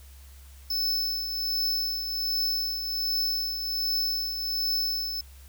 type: tone with tremolo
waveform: square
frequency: 5260 Hz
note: E8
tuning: 5 cents flat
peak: -24 dBFS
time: 0.7-5.21 s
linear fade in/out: 5 ms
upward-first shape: triangle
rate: 1.3 Hz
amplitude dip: 55%
effects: added 67 Hz sine -46 dBFS peak until 5.48 s + white hiss -56 dBFS RMS until 5.48 s